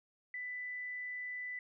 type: tone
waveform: sine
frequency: 1990 Hz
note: B6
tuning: 13 cents sharp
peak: -39 dBFS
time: 0.34-1.59 s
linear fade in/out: 2 ms
effects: none